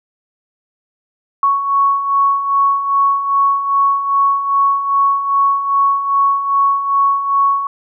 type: beating tone pair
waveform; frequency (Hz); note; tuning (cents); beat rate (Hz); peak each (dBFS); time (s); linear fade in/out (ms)
sine; 1108.7 / 1111.2; C#6 / C#6; 0 / +4; 2.5; -19 / -12; 1.43-7.67; 2
effects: none